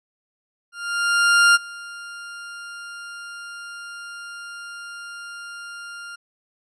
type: tone with ADSR envelope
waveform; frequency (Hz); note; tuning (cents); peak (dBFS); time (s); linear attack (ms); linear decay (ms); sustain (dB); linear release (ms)
40% pulse; 1400; F6; +4; -10; 0.72-6.16; 830; 26; -23; 11
effects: resampled to 24000 Hz